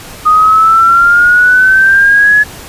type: exponential sweep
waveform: sine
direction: up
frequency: 1236 to 1705 Hz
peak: -3 dBFS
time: 0.25-2.44 s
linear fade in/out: 20 ms
effects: pink hiss -29 dBFS RMS until 2.68 s + resampled to 32000 Hz